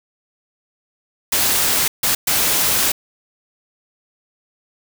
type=noise bursts at uneven times; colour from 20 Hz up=white; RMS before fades=-17 dBFS; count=3; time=1.32-1.88 / 2.03-2.15 / 2.27-2.92 s; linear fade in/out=5 ms; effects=none